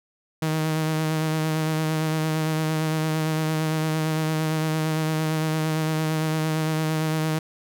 sawtooth tone with vibrato, 157.2 Hz, D#3, 18 cents sharp, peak -18 dBFS, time 0.42-7.39 s, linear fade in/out 5 ms, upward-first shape sine, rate 8.8 Hz, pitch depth 21 cents each way, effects none

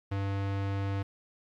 square tone, 98.6 Hz, G2, 11 cents sharp, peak -30 dBFS, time 0.11-1.03 s, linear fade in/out 10 ms, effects low-pass 3000 Hz 12 dB/octave + 11-bit

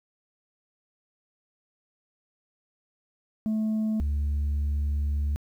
sine tone pair in turn, 217.5 / 72.58 Hz, A3 / D2, -20 / -20 cents, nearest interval octave + perfect fifth, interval 1900 cents, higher first, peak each -21 / -21 dBFS, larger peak neither, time 3.46-4 / 4-5.36 s, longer second, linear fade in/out 0 ms, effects tanh soft clip ceiling -23 dBFS + 10-bit

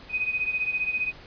sine beating tone pair, 2500 / 2515 Hz, D#7 / D#7, +8 / +18 cents, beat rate 15 Hz, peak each -26 / -30 dBFS, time 0.09-1.13 s, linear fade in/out 50 ms, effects pink hiss -47 dBFS RMS until 1.26 s + resampled to 11025 Hz

